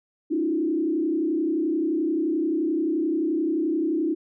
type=tone with frequency modulation; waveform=sine; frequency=320 Hz; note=D#4; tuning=49 cents sharp; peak=-21 dBFS; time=0.3-4.15 s; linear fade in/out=20 ms; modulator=31.5 Hz; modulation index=1.1; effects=none